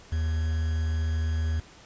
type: tone with quantisation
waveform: triangle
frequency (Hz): 79.7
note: D#2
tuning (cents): +42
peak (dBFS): -22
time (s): 0.12-1.6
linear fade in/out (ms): 5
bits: 7
effects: pink hiss -51 dBFS RMS until 1.85 s + resampled to 16000 Hz